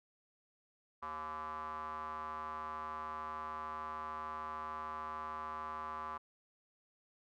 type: tone with band-pass filter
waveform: square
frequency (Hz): 77.78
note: D#2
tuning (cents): 0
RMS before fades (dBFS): -43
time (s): 1.02-6.18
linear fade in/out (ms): 10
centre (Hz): 1100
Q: 9.9
effects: none